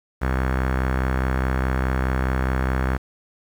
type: tone with low-pass filter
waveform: sawtooth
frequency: 64.8 Hz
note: C2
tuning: 16 cents flat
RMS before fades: -22 dBFS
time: 0.21-2.98 s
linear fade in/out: 20 ms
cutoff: 1600 Hz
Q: 2.6
effects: 7-bit